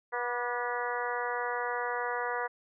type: harmonic tone with a mistuned harmonic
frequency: 243.2 Hz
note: B3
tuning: 26 cents flat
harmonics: 2 / 3 / 4 / 5 / 6 / 7 / 8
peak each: -36 / -38 / -36 / -39 / -39 / -40 / -40 dBFS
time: 0.12-2.48 s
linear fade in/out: 20 ms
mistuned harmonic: 5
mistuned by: -33 cents
effects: none